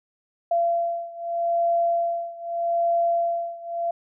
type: beating tone pair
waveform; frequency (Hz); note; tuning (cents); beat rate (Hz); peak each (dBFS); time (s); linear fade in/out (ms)
sine; 682 / 682.81; F5 / F5; -41 / -39; 0.81; -23 / -25; 0.51-3.91; 5
effects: none